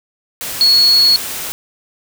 sine tone in noise, 4353 Hz, C#8, 32 cents flat, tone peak -7 dBFS, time 0.61-1.16 s, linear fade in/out 0 ms, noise white, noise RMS -24 dBFS, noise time 0.41-1.52 s, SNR +14 dB, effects none

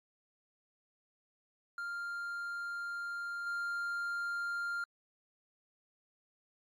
triangle tone with level steps, 1396.9 Hz, F6, in tune, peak -35 / -32 dBFS, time 1.78-4.84 s, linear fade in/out 2 ms, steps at 3.46 s, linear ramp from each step 10 ms, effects MP3 64 kbps

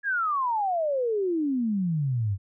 sine exponential sweep, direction down, 1696 to 93.2 Hz, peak -23 dBFS, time 0.03-2.38 s, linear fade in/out 50 ms, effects none

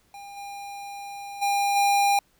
square tone with level steps, 804 Hz, G5, 44 cents sharp, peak -40 / -36 / -22 / -19 dBFS, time 0.14-2.19 s, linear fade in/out 2 ms, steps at 0.36 / 1.41 / 1.75 s, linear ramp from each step 20 ms, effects pink hiss -64 dBFS RMS until 2.39 s

